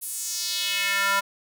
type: tone with high-pass filter sweep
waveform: square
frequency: 197.9 Hz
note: G3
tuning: 17 cents sharp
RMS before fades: -26 dBFS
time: 0.01-1.21 s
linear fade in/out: 20 ms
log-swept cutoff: 11000 to 1100 Hz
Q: 2.2
effects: none